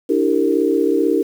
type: chord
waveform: sine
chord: E half-diminished seventh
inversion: third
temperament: equal with one note detuned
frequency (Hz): 293.7 / 329.6 / 392 / 458.4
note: D4 / E4 / G4 / Bb4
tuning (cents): 0 / 0 / 0 / -29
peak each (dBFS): -19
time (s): 0.09-1.23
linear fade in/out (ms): 10
effects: 7-bit